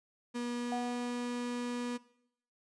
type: tone with pitch glide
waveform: 35% pulse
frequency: 241 to 243 Hz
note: B3 to B3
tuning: -42 to -28 cents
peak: -33 dBFS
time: 0.34-1.98 s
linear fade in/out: 20 ms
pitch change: +14 cents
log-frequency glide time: 0.55-0.89 s
type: tone with exponential decay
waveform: sine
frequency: 735 Hz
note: F#5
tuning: 12 cents flat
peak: -33 dBFS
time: 0.72-1.74 s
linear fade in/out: 2 ms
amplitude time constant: 220 ms
effects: noise-tail reverb RT60 0.7 s tail -19 dB re dry + resampled to 22050 Hz